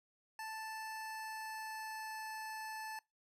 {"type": "tone with pitch glide", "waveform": "25% pulse", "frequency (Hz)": [880, 873.9], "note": ["A5", "A5"], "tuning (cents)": [0, -12], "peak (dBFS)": -39, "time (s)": [0.39, 2.99], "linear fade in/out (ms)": 2, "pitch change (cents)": -12, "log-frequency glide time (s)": [0.54, 2.24], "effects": ["noise-tail reverb RT60 0.2 s tail -23 dB re dry", "resampled to 32000 Hz"]}